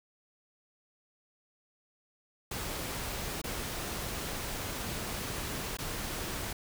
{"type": "noise with dropouts", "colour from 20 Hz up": "pink", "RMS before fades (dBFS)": -37, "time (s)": [2.51, 6.53], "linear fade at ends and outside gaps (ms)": 5, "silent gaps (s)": [[3.417, 3.439], [5.771, 5.786]], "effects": []}